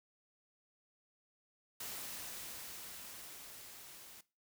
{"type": "noise with level ramp", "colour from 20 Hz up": "white", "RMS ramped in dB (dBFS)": [-44, -55], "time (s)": [1.8, 4.21], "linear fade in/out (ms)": 5, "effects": ["noise-tail reverb RT60 0.3 s tail -19 dB re dry"]}